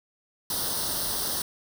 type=noise with comb filter; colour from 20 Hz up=white; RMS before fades=-29 dBFS; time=0.5-1.42 s; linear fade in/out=2 ms; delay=0.21 ms; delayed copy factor=+0.85; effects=none